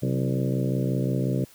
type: harmonic tone with a mistuned harmonic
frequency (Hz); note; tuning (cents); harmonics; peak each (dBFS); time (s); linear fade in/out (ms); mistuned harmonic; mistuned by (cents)
65.6; C2; +5; 2 / 3 / 4 / 5 / 6 / 7 / 8 / 9; -25 / -29 / -31 / -33 / -35 / -36 / -37 / -38; 0.02-1.45; 10; 3; -88
effects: white hiss -53 dBFS RMS until 1.54 s